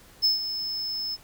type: tone with ADSR envelope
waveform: triangle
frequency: 5230 Hz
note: E8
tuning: 15 cents flat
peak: -16 dBFS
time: 0.22-1.17 s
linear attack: 26 ms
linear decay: 140 ms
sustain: -11 dB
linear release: 32 ms
effects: pink hiss -53 dBFS RMS until 1.23 s